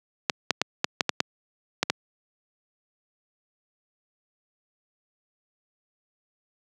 clicks, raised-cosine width 0.2 ms, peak -3 dBFS, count 9, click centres 0.298 / 0.507 / 0.616 / 0.844 / 1.008 / 1.093 / 1.204 / 1.83 / 1.9 s, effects high-pass 150 Hz 12 dB/octave

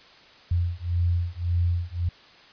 sine beating tone pair, 86 / 87.8 Hz, F2 / F2, -26 / +10 cents, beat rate 1.8 Hz, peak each -25 dBFS, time 0.51-2.09 s, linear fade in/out 5 ms, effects white hiss -51 dBFS RMS until 2.52 s + resampled to 11025 Hz

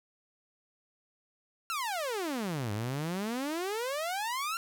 sawtooth exponential two-way sweep, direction down then up, 1394 to 100.1 to 1394 Hz, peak -28 dBFS, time 1.7-4.57 s, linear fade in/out 0 ms, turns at 2.72 s, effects none

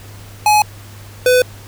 square tone pair in turn, 843 / 501.3 Hz, G#5 / B4, +26 / +26 cents, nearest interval major sixth, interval 900 cents, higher first, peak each -9 dBFS, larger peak neither, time 0.46-0.62 / 1.26-1.42 s, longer neither, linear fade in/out 2 ms, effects added 101 Hz sine -35 dBFS peak until 1.67 s + pink hiss -40 dBFS RMS until 1.67 s

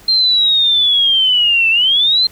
sine linear two-way sweep, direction down then up, 4186 to 2633 to 4186 Hz, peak -9 dBFS, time 0.08-2.27 s, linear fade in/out 5 ms, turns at 1.7 s, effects pink hiss -43 dBFS RMS until 2.31 s

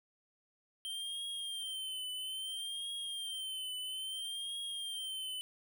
square tone with vibrato, 3136 Hz, G7, in tune, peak -39 dBFS, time 0.85-5.41 s, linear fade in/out 0 ms, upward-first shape triangle, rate 0.6 Hz, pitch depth 81 cents each way, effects none

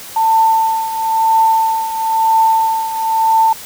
sine tone with tremolo, 893 Hz, A5, 25 cents sharp, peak -7 dBFS, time 0.16-3.53 s, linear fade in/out 5 ms, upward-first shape triangle, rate 1 Hz, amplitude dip 75%, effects white hiss -32 dBFS RMS until 3.65 s

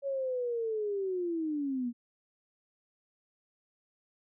sine linear sweep, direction down, 560 to 233.1 Hz, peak -30 dBFS, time 0.02-1.93 s, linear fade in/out 50 ms, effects none

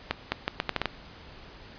accelerating click train, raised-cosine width 0.3 ms, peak -9 dBFS, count 8, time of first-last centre 0.11-0.857 s, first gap 210 ms, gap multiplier 0.76, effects pink hiss -48 dBFS RMS until 1.78 s + resampled to 11025 Hz

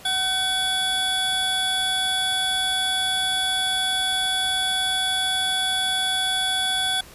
square tone cluster, 750 / 1523 / 3413 Hz, F#5 / F#6 / G#7, +23 / +50 / +47 cents, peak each -30 / -29 / -23 dBFS, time 0.05-7.01 s, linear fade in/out 5 ms, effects pink hiss -45 dBFS RMS until 7.14 s + resampled to 32000 Hz

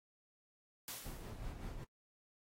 white noise with exponential decay, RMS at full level -43 dBFS, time 0.88-1.53 s, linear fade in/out 1 ms, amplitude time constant 140 ms
brown noise with tremolo, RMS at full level -44 dBFS, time 1.04-1.85 s, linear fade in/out 20 ms, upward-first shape sine, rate 5.2 Hz, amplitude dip 50%
effects noise-tail reverb RT60 0.1 s tail -25 dB re dry + AAC 48 kbps

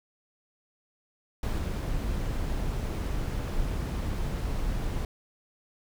brown noise with level steps, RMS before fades -28 / -30 dBFS, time 1.43-5.05 s, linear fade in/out 2 ms, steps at 1.58 s, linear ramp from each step 2 ms, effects none

